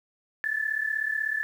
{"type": "tone pair together", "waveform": "sine", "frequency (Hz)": [1723.8, 1760], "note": ["A6", "A6"], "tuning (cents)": [-36, 0], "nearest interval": "unison", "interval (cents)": 36, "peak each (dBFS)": [-29, -28], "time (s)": [0.44, 1.43], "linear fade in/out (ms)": 0, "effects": ["9-bit"]}